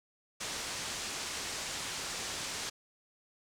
white low-pass noise, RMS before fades -39 dBFS, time 0.4-2.7 s, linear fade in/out 10 ms, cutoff 7800 Hz, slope 24 dB/octave, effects none

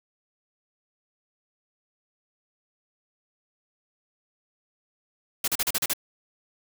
white noise bursts, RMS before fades -25 dBFS, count 7, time 5.44-5.935 s, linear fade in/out 5 ms, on 39 ms, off 37 ms, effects none

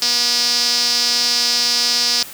sawtooth tone with band-pass filter, 241.4 Hz, B3, 39 cents flat, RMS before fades -17 dBFS, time 0.02-2.23 s, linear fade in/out 0 ms, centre 5000 Hz, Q 5.7, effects white hiss -35 dBFS RMS until 2.33 s

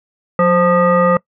sine tone with frequency modulation, 523.3 Hz, C5, in tune, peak -9 dBFS, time 0.39-1.17 s, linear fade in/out 2 ms, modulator 704 Hz, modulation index 1.2, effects noise-tail reverb RT60 0.1 s tail -23 dB re dry

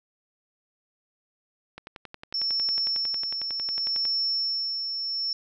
click train, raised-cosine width 0.3 ms, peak -23 dBFS, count 26, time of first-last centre 1.78-4.053 s, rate 11 Hz
sine tone with tremolo, 5400 Hz, E8, 41 cents sharp, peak -23 dBFS, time 2.34-5.33 s, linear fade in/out 2 ms, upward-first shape sine, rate 0.68 Hz, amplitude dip 45%
effects none

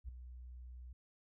sine tone with ADSR envelope, 61.74 Hz, B1, in tune, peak -39 dBFS, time 0.04-0.93 s, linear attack 46 ms, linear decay 5 ms, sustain -9 dB, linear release 5 ms, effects none

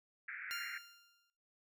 white band-pass noise, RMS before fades -46 dBFS, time 0.28-0.78 s, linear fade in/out 5 ms, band 1400 to 2300 Hz, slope 96 dB/octave
15% pulse tone with exponential decay, 1396.9 Hz, F6, in tune, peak -32 dBFS, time 0.51-1.3 s, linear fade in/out 0 ms, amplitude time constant 170 ms
effects noise-tail reverb RT60 0.5 s tail -18 dB re dry

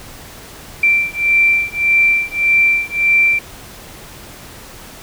sine beating tone pair, 2349 / 2350.7 Hz, D7 / D7, 0 / +1 cents, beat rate 1.7 Hz, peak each -14 dBFS, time 0.83-3.39 s, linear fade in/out 5 ms, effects pink hiss -36 dBFS RMS until 5.02 s

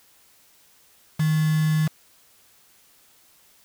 sine tone with quantisation, 156 Hz, D#3, 5 cents sharp, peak -18 dBFS, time 1.19-1.88 s, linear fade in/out 10 ms, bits 5, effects white hiss -57 dBFS RMS until 3.64 s

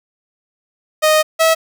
sawtooth tone pair in turn, 620 / 647.9 Hz, D#5 / E5, -6 / -30 cents, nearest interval minor second, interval 76 cents, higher second, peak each -6 dBFS, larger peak neither, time 1.02-1.23 / 1.39-1.55 s, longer first, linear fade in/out 20 ms, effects none

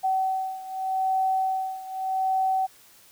sine beating tone pair, 760 / 760.83 Hz, F#5 / F#5, +46 / +48 cents, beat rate 0.83 Hz, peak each -25 / -28 dBFS, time 0.03-2.67 s, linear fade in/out 20 ms, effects white hiss -54 dBFS RMS until 3.11 s

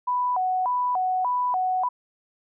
sine tone with vibrato, 857 Hz, A5, 46 cents flat, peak -21 dBFS, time 0.07-1.89 s, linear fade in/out 10 ms, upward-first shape square, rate 1.7 Hz, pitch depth 250 cents each way, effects none

